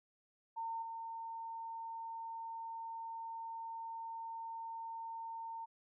sine tone with level steps, 910 Hz, A#5, 42 cents flat, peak -38 / -42 dBFS, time 0.56-5.66 s, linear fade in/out 20 ms, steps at 0.82 s, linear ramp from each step 5 ms, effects none

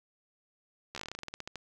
slowing click train, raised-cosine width 0.2 ms, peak -22 dBFS, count 17, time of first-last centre 0.95-1.557 s, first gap 13 ms, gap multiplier 1.13, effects none

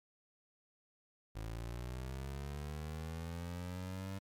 25% pulse linear sweep, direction up, 53.4 to 97.7 Hz, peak -37 dBFS, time 1.35-4.19 s, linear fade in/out 10 ms, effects MP3 96 kbps

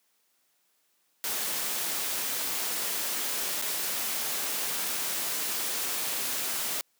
white noise with dropouts, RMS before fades -31 dBFS, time 1.24-6.81 s, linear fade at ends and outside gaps 0 ms, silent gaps 3.615-3.623 s, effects white hiss -71 dBFS RMS until 6.99 s + high-pass 200 Hz 12 dB/octave

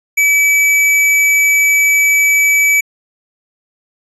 square tone, 2296 Hz, D7, 40 cents flat, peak -9 dBFS, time 0.17-2.81 s, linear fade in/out 10 ms, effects resampled to 32000 Hz

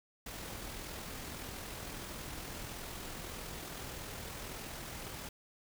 pink noise with amplitude modulation, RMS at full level -43 dBFS, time 0.26-5.29 s, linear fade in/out 5 ms, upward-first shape sine, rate 41.6 Hz, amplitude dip 30%, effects none

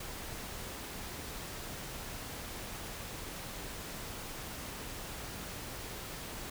pink noise, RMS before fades -43 dBFS, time 0-6.5 s, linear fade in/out 5 ms, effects none

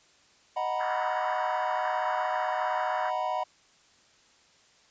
triangle chord, B major seventh, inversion first, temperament equal, 622.3 / 740 / 932.3 / 987.8 Hz, D#5 / F#5 / A#5 / B5, 0 / 0 / 0 / 0 cents, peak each -32 / -29 / -34 / -31 dBFS, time 0.56-3.44 s, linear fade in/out 10 ms
pink band-pass noise, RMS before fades -36 dBFS, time 0.79-3.11 s, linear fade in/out 20 ms, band 880 to 1900 Hz, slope 96 dB/octave
effects white hiss -61 dBFS RMS until 4.9 s + resampled to 16000 Hz

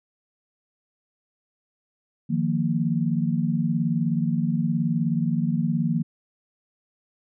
sine chord, Eb suspended second, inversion none, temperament equal with one note detuned, 155.56 / 174.61 / 231.5 Hz, Eb3 / F3 / Bb3, 0 / 0 / -12 cents, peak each -25 dBFS, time 2.29-6.03 s, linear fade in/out 20 ms, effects none

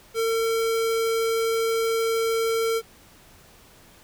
square tone, 453.2 Hz, A#4, 49 cents flat, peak -22 dBFS, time 0.14-2.82 s, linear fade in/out 50 ms, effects pink hiss -52 dBFS RMS until 4.03 s

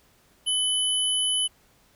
sine tone pair together, 3000 / 10747 Hz, F#7 / E9, +23 / +32 cents, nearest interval octave + minor seventh, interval 2209 cents, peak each -23 / -27 dBFS, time 0.46-1.48 s, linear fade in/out 20 ms, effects pink hiss -61 dBFS RMS until 1.95 s

